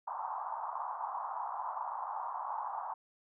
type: band-pass noise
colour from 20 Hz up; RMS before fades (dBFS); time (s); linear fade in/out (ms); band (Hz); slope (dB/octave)
pink; -39; 0.07-2.94; 10; 800 to 1100; 48
effects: none